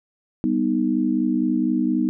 sine chord, G augmented, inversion none, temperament equal, 196 / 246.9 / 311.1 Hz, G3 / B3 / D#4, 0 / 0 / 0 cents, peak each -25 / -21 / -22 dBFS, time 0.44-2.09 s, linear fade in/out 0 ms, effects none

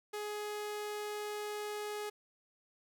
sawtooth tone, 418.6 Hz, G#4, 14 cents sharp, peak -34 dBFS, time 0.13-2.1 s, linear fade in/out 10 ms, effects none

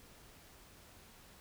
silence, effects pink hiss -59 dBFS RMS until 1.4 s

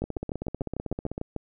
two click trains, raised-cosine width 2 ms, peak -17 / -18 dBFS, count 10 / 19, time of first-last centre 0.02-1.363 / 0.04-1.179 s, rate 6.7 / 15.8 Hz, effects none

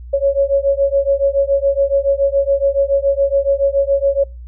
sine beating tone pair, 551 / 558.1 Hz, C#5 / C#5, -11 / +12 cents, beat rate 7.1 Hz, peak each -15 dBFS, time 0.13-4.24 s, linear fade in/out 10 ms, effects noise-tail reverb RT60 0.3 s tail -26 dB re dry + added 60 Hz sine -30 dBFS peak until 4.47 s

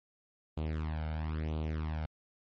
sawtooth tone with flanger, 78 Hz, D#2, 5 cents sharp, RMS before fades -35 dBFS, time 0.57-2.06 s, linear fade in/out 5 ms, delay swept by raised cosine 0.27 to 1.37 ms, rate 1 Hz, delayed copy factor +0.8, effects low-pass 3000 Hz 12 dB/octave + MP3 32 kbps

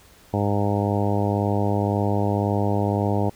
harmonic tone, 101.9 Hz, G#2, 32 cents flat, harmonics 1 / 2 / 3 / 4 / 5 / 6 / 7 / 8 / 9, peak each -23 / -26 / -28 / -29 / -30 / -31 / -31 / -32 / -33 dBFS, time 0.33-3.3 s, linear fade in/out 10 ms, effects pink hiss -52 dBFS RMS until 3.35 s

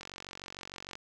click train, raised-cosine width 0.2 ms, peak -25 dBFS, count 45, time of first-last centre 0.01-0.954 s, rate 46.6 Hz, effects none

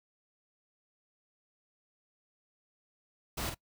pink noise with echo, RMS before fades -36 dBFS, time 3.37-3.5 s, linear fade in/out 10 ms, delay 47 ms, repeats 1, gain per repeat -6 dB, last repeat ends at 3.547 s, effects noise-tail reverb RT60 0.1 s tail -22 dB re dry

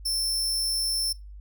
sawtooth tone, 5350 Hz, E8, 25 cents sharp, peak -22 dBFS, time 0.05-1.13 s, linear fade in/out 10 ms, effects noise-tail reverb RT60 0.3 s tail -25 dB re dry + added 50 Hz sine -40 dBFS peak until 1.4 s

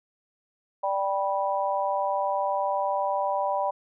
sine chord, G major, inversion second, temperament just, 588 / 784 / 980 Hz, D5 / G5 / B5, +2 / 0 / -14 cents, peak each -28 dBFS, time 0.83-3.71 s, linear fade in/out 10 ms, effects none

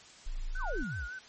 sine tone, 27.5 Hz, A0, in tune, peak -32 dBFS, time 0.26-0.84 s, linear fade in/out 10 ms
sine tone with vibrato, 1480 Hz, F#6, in tune, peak -39 dBFS, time 0.55-1.19 s, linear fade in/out 5 ms, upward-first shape sine, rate 5.4 Hz, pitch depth 65 cents each way
sine exponential sweep, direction down, 1424 to 41.2 Hz, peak -35 dBFS, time 0.58-1.09 s, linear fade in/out 50 ms
effects white hiss -54 dBFS RMS until 1.28 s + MP3 32 kbps

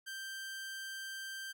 sawtooth tone, 1570 Hz, G6, 2 cents sharp, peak -38 dBFS, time 0.06-1.53 s, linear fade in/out 20 ms, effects none

